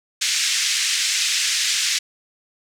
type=band-pass noise; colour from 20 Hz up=white; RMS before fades=-21 dBFS; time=0.21-1.99 s; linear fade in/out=10 ms; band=1900 to 7100 Hz; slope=24 dB/octave; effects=none